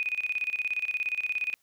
sine tone with tremolo, 2489 Hz, D#7, in tune, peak -25 dBFS, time 0-1.54 s, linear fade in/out 0 ms, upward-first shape square, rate 17 Hz, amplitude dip 80%, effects white hiss -70 dBFS RMS until 1.62 s

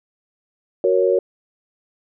sine chord, F# major, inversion none, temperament equal, 370 / 466.2 / 554.4 Hz, F#4 / A#4 / C#5, 0 / 0 / 0 cents, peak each -18 dBFS, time 0.84-1.19 s, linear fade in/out 2 ms, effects none

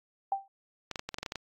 sine tone with exponential decay, 784 Hz, G5, in tune, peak -23 dBFS, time 0.32-0.48 s, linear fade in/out 2 ms, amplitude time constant 33 ms
clicks, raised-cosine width 0.2 ms, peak -18 dBFS, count 10, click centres 0.913 / 0.958 / 0.994 / 1.09 / 1.143 / 1.185 / 1.23 / 1.262 / 1.321 / 1.357 s
effects AAC 64 kbps

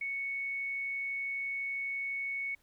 sine tone, 2217 Hz, C#7, in tune, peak -33 dBFS, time 0.01-2.55 s, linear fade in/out 5 ms, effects pink hiss -70 dBFS RMS until 2.62 s

